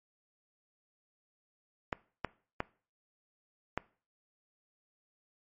clicks, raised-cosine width 0.5 ms, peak -16 dBFS, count 4, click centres 1.928 / 2.247 / 2.604 / 3.776 s, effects noise-tail reverb RT60 0.4 s tail -21 dB re dry + MP3 32 kbps

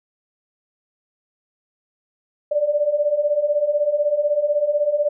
sine beating tone pair, 577 / 593 Hz, D5 / D5, -31 / +17 cents, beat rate 16 Hz, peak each -22 / -18 dBFS, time 2.51-5.09 s, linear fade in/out 10 ms, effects none

